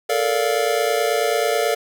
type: chord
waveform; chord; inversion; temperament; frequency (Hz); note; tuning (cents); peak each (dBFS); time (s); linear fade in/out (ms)
square; Bb major seventh; third; just; 437 / 466.2 / 582.7 / 699.2; A4 / Bb4 / D5 / F5; -12 / 0 / -14 / +2; -24; 0.09-1.75; 10
effects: none